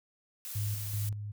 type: noise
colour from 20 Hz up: blue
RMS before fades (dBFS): -41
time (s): 0.45-1.09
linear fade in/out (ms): 0
type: tone with tremolo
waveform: sine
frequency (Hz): 103.83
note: G#2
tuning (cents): 0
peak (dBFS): -30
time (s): 0.55-1.32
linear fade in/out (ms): 10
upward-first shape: square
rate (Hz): 2.6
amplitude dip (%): 50
effects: none